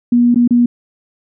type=tone with dropouts; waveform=sine; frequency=240.7 Hz; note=B3; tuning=44 cents flat; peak=-7 dBFS; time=0.12-0.66 s; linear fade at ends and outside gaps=5 ms; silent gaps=0.345-0.358 / 0.477-0.507 s; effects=none